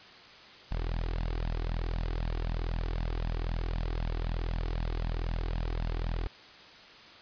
sawtooth tone with flanger, 41.16 Hz, E1, 2 cents flat, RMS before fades -32 dBFS, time 0.71-6.27 s, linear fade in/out 0 ms, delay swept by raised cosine 1.1 to 2.7 ms, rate 3.9 Hz, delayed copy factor +0.7, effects white hiss -51 dBFS RMS until 7.21 s + resampled to 11025 Hz

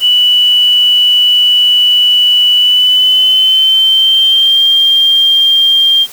sine tone with pitch glide, 2960 to 3191 Hz, F#7 to G7, 0 to +30 cents, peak -5 dBFS, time 0-6.07 s, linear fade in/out 50 ms, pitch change +130 cents, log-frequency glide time 2.56-4.63 s, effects white hiss -32 dBFS RMS until 6.12 s

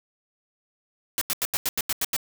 white noise bursts, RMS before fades -25 dBFS, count 9, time 1.18-2.165 s, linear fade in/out 0 ms, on 33 ms, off 86 ms, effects none

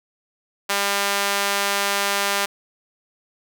sawtooth tone with high-pass filter, 200 Hz, G3, 35 cents sharp, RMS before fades -22 dBFS, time 0.69-2.46 s, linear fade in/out 10 ms, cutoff 880 Hz, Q 0.6, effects none

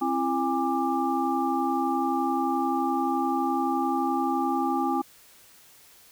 sine tone cluster, 265.1 / 336.7 / 816 / 1183 Hz, C4 / E4 / G#5 / D6, +23 / +37 / -31 / +12 cents, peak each -28 / -29 / -27 / -31 dBFS, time 0.01-5.02 s, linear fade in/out 10 ms, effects white hiss -54 dBFS RMS until 6.11 s

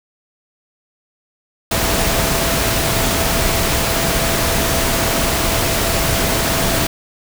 sine tone in noise, 665 Hz, E5, 15 cents sharp, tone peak -25 dBFS, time 1.71-6.87 s, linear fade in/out 5 ms, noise pink, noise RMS -17 dBFS, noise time 1.71-6.87 s, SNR -11 dB, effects none

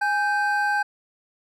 triangle tone pair together, 826 / 1560.4 Hz, G#5 / G6, -10 / -8 cents, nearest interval major seventh, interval 1102 cents, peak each -21 dBFS, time 0.01-0.83 s, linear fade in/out 10 ms, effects none

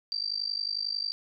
sine tone with amplitude modulation, 4681 Hz, D8, 7 cents flat, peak -25 dBFS, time 0.12-1.12 s, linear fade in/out 0 ms, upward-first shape sine, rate 51.1 Hz, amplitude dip 95%, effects none

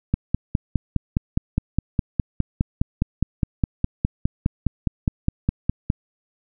click train, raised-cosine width 5 ms, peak -6 dBFS, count 29, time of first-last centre 0.14-5.901 s, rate 4.86 Hz, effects none

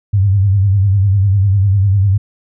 sine tone with vibrato, 98.3 Hz, G2, 5 cents sharp, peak -8 dBFS, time 0.13-2.18 s, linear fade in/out 10 ms, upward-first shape triangle, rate 10 Hz, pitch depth 110 cents each way, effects none

